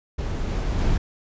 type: noise with level steps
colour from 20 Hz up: brown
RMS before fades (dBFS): -26 / -24 / -21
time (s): 0.18-0.98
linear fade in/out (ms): 10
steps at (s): 0.47 / 0.78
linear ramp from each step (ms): 20
effects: resampled to 16000 Hz